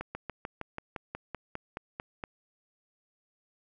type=slowing click train; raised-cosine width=0.5 ms; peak=-21 dBFS; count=13; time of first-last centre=0.01-2.238 s; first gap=140 ms; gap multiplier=1.05; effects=none